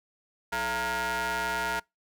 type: ring-modulated tone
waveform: sawtooth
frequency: 246.9 Hz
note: B3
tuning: in tune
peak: -21 dBFS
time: 0.52-1.8 s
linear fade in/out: 10 ms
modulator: 1170 Hz
effects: noise-tail reverb RT60 0.2 s tail -26 dB re dry